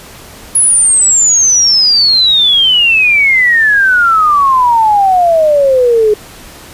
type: exponential sweep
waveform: sine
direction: down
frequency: 10560 to 414.9 Hz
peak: -5 dBFS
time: 0.55-6.14 s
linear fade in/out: 5 ms
effects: pink hiss -33 dBFS RMS until 6.73 s + resampled to 32000 Hz